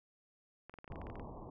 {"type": "clicks", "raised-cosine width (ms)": 0.5, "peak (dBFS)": -35, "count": 12, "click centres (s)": [0.696, 0.74, 0.787, 0.844, 0.878, 0.921, 0.958, 1.016, 1.069, 1.1, 1.156, 1.197]}
{"type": "low-pass noise", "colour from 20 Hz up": "pink", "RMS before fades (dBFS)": -47, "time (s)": [0.9, 1.5], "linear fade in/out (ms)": 2, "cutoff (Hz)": 1100, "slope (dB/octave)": 96}
{"effects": []}